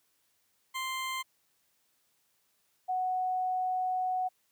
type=tone pair in turn; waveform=20% pulse / sine; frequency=1046.5 / 740 Hz; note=C6 / F#5; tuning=0 / 0 cents; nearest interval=tritone; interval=600 cents; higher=first; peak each=-28 dBFS; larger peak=neither; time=0.74-1.23 / 2.88-4.29 s; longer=second; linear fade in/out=20 ms; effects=white hiss -73 dBFS RMS until 4.51 s + high-pass 60 Hz 12 dB/octave